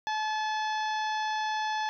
harmonic tone, 862 Hz, A5, 36 cents flat, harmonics 1 / 2 / 3 / 4 / 5 / 6 / 7, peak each -29 / -35 / -45 / -41 / -46 / -47 / -50 dBFS, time 0.07-1.89 s, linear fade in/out 0 ms, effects none

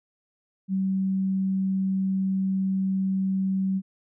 sine tone, 191.2 Hz, G3, 43 cents flat, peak -22 dBFS, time 0.68-3.82 s, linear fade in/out 50 ms, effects none

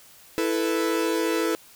45% pulse chord, E suspended fourth, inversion none, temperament equal, 329.6 / 440 / 493.9 Hz, E4 / A4 / B4, 0 / 0 / 0 cents, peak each -25 / -27 / -29 dBFS, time 0.38-1.55 s, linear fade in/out 0 ms, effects white hiss -51 dBFS RMS until 1.75 s

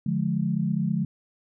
sine chord, D diminished, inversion none, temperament just, 146.83 / 176.2 / 211.4 Hz, D3 / F3 / Ab3, 0 / +16 / +31 cents, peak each -28 / -26 / -27 dBFS, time 0.06-1.05 s, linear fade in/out 5 ms, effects none

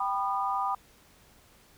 sine chord, G augmented, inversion none, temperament equal with one note detuned, 784 / 987.8 / 1219.6 Hz, G5 / B5 / D#6, 0 / 0 / -35 cents, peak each -31 dBFS, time 0-0.75 s, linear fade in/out 5 ms, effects pink hiss -59 dBFS RMS until 1.77 s

